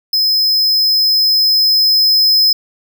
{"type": "tone with level ramp", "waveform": "square", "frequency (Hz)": 5100, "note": "D#8", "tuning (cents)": 42, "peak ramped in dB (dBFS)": [-11, -8], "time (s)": [0.13, 2.53], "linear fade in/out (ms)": 5, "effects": []}